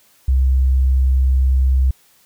sine tone, 65.41 Hz, C2, in tune, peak -11 dBFS, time 0.28-1.91 s, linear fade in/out 5 ms, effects white hiss -54 dBFS RMS until 2.25 s

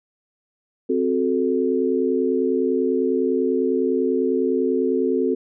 sine chord, F# diminished, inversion second, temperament equal, 261.6 / 370 / 440 Hz, C4 / F#4 / A4, 0 / 0 / 0 cents, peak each -22 dBFS, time 0.89-5.35 s, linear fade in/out 10 ms, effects none

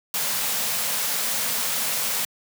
white band-stop noise, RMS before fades -25 dBFS, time 0.14-2.25 s, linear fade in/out 2 ms, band 260 to 430 Hz, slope 96 dB/octave, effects high-pass 150 Hz 12 dB/octave

